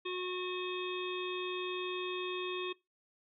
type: harmonic tone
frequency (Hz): 364.1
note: F#4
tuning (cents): -28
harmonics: 1 / 3 / 5 / 7 / 9 / 10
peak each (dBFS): -37 / -44 / -51 / -43 / -47 / -46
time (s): 0.05-2.73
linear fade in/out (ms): 10
effects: noise-tail reverb RT60 0.2 s tail -20 dB re dry